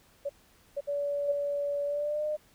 sine tone bursts, 566 Hz, C#5, 36 cents sharp, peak -29 dBFS, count 3, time 0.25-1.322 s, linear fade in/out 10 ms, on 44 ms, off 470 ms
sine tone with pitch glide, 573 to 606 Hz, D5 to D#5, -43 to -46 cents, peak -28 dBFS, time 0.87-2.37 s, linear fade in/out 20 ms, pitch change +97 cents, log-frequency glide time 1.85-2.25 s
effects pink hiss -62 dBFS RMS until 2.54 s

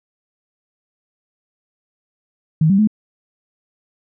sine tone with pitch steps, 157.6 / 195.1 / 213.9 Hz, D#3 / G3 / A3, +23 / -8 / -49 cents, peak -10 dBFS, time 2.61-2.874 s, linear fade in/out 5 ms, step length 88 ms, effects none

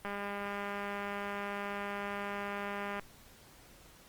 click train, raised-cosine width 0.5 ms, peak -24 dBFS, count 596, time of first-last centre 0.05-2.996 s, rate 202 Hz, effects pink hiss -58 dBFS RMS until 4.08 s + Opus 32 kbps

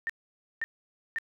sine tone bursts, 1810 Hz, A6, 48 cents sharp, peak -28 dBFS, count 3, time 0.07-1.185 s, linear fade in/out 0 ms, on 25 ms, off 520 ms, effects none

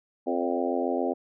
harmonic tone with a mistuned harmonic, 87.2 Hz, F2, 2 cents flat, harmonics 3 / 4 / 5 / 6 / 7 / 8 / 9, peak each -30 / -31 / -32 / -33 / -33 / -34 / -35 dBFS, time 0.26-1.14 s, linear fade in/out 20 ms, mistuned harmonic 7, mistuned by -23 cents, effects none

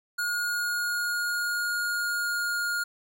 square tone with pitch glide, 1437 to 1422.1 Hz, F6 to F6, +49 to +31 cents, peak -27 dBFS, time 0.18-2.84 s, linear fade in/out 10 ms, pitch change -18 cents, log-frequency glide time 0.45-2.6 s, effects none

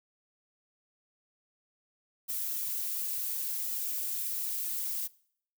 violet noise with flanger, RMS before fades -34 dBFS, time 2.28-5.08 s, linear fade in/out 20 ms, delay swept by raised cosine 1.8 to 3.9 ms, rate 1.4 Hz, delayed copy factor -0.55, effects noise-tail reverb RT60 0.6 s tail -22 dB re dry

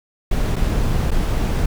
brown noise with dropouts, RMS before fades -18 dBFS, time 0.31-1.66 s, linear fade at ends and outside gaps 5 ms, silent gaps 0.559-0.563 / 1.108-1.114 s, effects none

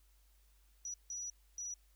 sine tone bursts at uneven times, 5860 Hz, F#8, 18 cents flat, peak -40 dBFS, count 3, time 0.85-0.94 / 1.1-1.3 / 1.58-1.74 s, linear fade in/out 2 ms, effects added 50 Hz sine -65 dBFS peak until 1.95 s + white hiss -74 dBFS RMS until 1.95 s

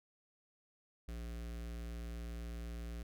square tone with notch filter, 58 Hz, A#1, 8 cents flat, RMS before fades -44 dBFS, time 1.08-3.03 s, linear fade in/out 5 ms, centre 920 Hz, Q 2, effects none

